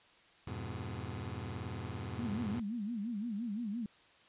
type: chord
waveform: sawtooth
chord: F diminished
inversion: none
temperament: just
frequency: 87.31 / 104.77 / 125.72 Hz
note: F2 / Ab2 / Cb3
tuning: 0 / +16 / +31 cents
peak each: -40 / -39 / -40 dBFS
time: 0.47-2.6 s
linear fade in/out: 5 ms
type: tone with vibrato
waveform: sine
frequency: 220 Hz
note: A3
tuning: in tune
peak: -35 dBFS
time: 2.19-3.86 s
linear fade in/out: 2 ms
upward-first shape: sine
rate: 5.8 Hz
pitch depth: 180 cents each way
effects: white hiss -63 dBFS RMS until 4.28 s + resampled to 8000 Hz